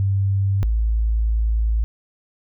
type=tone pair in turn; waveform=sine; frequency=98 / 55 Hz; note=G2 / A1; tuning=0 / 0 cents; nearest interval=minor seventh; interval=1000 cents; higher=first; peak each=-16 dBFS; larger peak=neither; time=0-0.63 / 0.63-1.84 s; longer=second; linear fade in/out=0 ms; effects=none